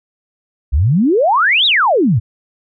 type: exponential two-way sweep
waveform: sine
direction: up then down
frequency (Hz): 60.1 to 3951 to 95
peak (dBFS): -9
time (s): 0.72-2.2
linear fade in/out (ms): 20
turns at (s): 1.66
effects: none